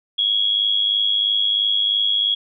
sine tone with amplitude modulation, 3322 Hz, G#7, in tune, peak -13 dBFS, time 0.18-2.35 s, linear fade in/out 10 ms, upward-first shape sine, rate 103 Hz, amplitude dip 65%, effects none

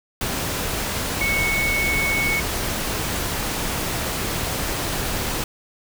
sine tone in noise, 2212 Hz, C#7, 4 cents flat, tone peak -20 dBFS, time 1.21-2.4 s, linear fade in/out 2 ms, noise pink, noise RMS -25 dBFS, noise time 0.21-5.44 s, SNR +2 dB, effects none

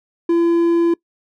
triangle tone, 338.7 Hz, E4, 47 cents sharp, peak -10 dBFS, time 0.29-0.94 s, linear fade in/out 5 ms, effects noise-tail reverb RT60 0.1 s tail -23 dB re dry

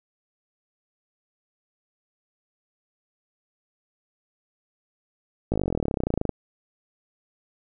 slowing click train, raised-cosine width 2 ms, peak -11 dBFS, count 29, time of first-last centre 5.52-6.293 s, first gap 18 ms, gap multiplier 1.03, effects none

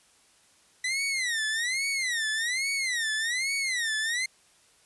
sawtooth tone with vibrato, 1968 Hz, B6, 7 cents flat, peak -23 dBFS, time 0.84-4.26 s, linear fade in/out 5 ms, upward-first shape sine, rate 1.2 Hz, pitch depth 220 cents each way, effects white hiss -61 dBFS RMS until 4.85 s + resampled to 24000 Hz

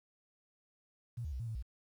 sine tone with pitch steps, 118.8 / 75.5 / 63.7 / 116.5 / 111.4 / 59.3 Hz, A#2 / D2 / C2 / A#2 / A2 / A#1, +33 / +48 / -46 / -1 / +22 / +30 cents, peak -37 dBFS, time 1.17-1.626 s, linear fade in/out 10 ms, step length 76 ms, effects 11-bit

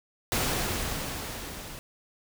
pink noise with level ramp, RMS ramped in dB -26 to -42 dBFS, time 0.32-1.79 s, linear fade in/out 0 ms, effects none

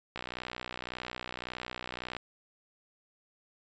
click train, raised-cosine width 0.3 ms, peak -21 dBFS, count 125, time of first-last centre 0.16-2.166 s, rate 61.8 Hz, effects resampled to 16000 Hz

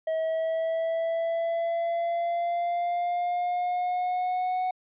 triangle exponential sweep, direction up, 640 to 740 Hz, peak -23 dBFS, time 0.07-4.71 s, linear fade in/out 5 ms, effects resampled to 8000 Hz

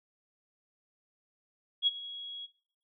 sine tone with ADSR envelope, 3322 Hz, G#7, in tune, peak -21 dBFS, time 1.82-2.47 s, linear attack 50 ms, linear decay 28 ms, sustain -18 dB, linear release 24 ms, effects noise-tail reverb RT60 0.6 s tail -18 dB re dry

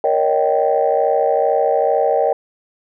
sine chord, Eb dominant seventh, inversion second, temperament just, 466.7 / 560 / 622.3 / 777.8 Hz, Bb4 / Db5 / Eb5 / G5, +2 / +18 / 0 / -14 cents, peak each -18 dBFS, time 0.04-2.33 s, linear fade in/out 2 ms, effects tanh soft clip ceiling -4 dBFS

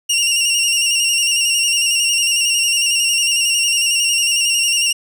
20% pulse tone with vibrato, 2794 Hz, F7, in tune, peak -8 dBFS, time 0.09-4.93 s, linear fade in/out 10 ms, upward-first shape square, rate 11 Hz, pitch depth 35 cents each way, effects none

